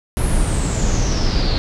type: noise with low-pass filter sweep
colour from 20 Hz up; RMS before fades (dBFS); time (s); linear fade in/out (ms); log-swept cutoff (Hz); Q
brown; -17; 0.17-1.58; 0; 11000 to 4200; 9
effects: none